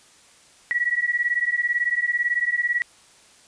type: beating tone pair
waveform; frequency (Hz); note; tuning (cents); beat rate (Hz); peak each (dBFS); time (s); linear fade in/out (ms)
sine; 1920 / 1938; B6 / B6; -49 / -33; 18; -23; 0.71-2.82; 0
effects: white hiss -53 dBFS RMS until 3.47 s + resampled to 22050 Hz